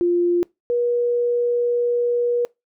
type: tone pair in turn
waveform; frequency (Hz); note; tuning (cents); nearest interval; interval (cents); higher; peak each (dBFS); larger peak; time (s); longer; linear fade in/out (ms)
sine; 349.2 / 481; F4 / B4; 0 / -46; tritone; 554; second; -15 / -17; first; 0.01-0.43 / 0.7-2.45; second; 0
effects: noise-tail reverb RT60 0.2 s tail -24 dB re dry